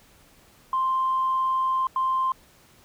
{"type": "tone bursts at uneven times", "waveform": "sine", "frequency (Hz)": 1047, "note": "C6", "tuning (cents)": 1, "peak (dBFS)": -20, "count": 2, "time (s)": [[0.73, 1.87], [1.96, 2.32]], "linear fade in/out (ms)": 2, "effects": ["tanh soft clip ceiling -16 dBFS", "pink hiss -56 dBFS RMS until 2.84 s"]}